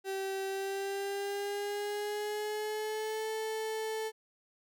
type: tone with pitch glide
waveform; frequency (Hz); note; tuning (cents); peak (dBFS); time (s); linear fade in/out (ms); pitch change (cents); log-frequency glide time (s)
35% pulse; 386.5 to 438.9; G4 to A4; -24 to -4; -32; 0.04-4.12; 50; +220; 0.46-3.3
effects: none